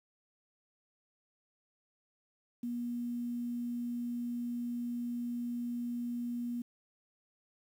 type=tone; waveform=sine; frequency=240 Hz; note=B3; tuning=49 cents flat; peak=-34 dBFS; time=2.63-6.62 s; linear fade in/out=5 ms; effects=10-bit